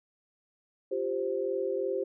sine chord, F suspended second, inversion none, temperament equal, 349.2 / 392 / 523.3 Hz, F4 / G4 / C5, 0 / 0 / 0 cents, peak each -36 / -31 / -32 dBFS, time 0.91-2.04 s, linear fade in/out 10 ms, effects none

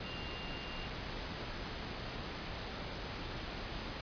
sine tone in noise, 2794 Hz, F7, in tune, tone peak -48 dBFS, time 0.04-0.87 s, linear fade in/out 5 ms, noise pink, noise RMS -42 dBFS, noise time 0-4.01 s, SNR -9 dB, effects resampled to 11025 Hz

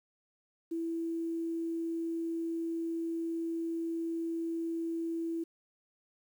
sine tone with quantisation, 331.4 Hz, E4, 9 cents sharp, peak -32 dBFS, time 0.71-5.44 s, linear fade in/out 10 ms, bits 10, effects none

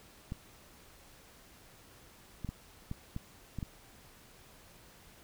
clicks, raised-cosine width 5 ms, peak -25 dBFS, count 7, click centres 0.321 / 2.447 / 2.49 / 2.914 / 3.164 / 3.587 / 3.628 s, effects pink hiss -58 dBFS RMS until 5.23 s

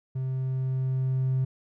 triangle tone with level ramp, 130.81 Hz, C3, in tune, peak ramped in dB -25 to -19 dBFS, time 0.15-1.45 s, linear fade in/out 10 ms, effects tanh soft clip ceiling -18 dBFS

